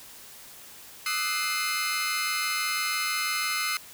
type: tone cluster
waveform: 25% pulse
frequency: 1210 / 1296 / 1492 / 2096 / 5070 Hz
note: D#6 / E6 / F#6 / C7 / D#8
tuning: -49 / -30 / +14 / +2 / +32 cents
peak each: -32 / -29 / -31 / -26 / -31 dBFS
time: 1.06-3.77 s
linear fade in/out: 2 ms
effects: white hiss -47 dBFS RMS until 3.93 s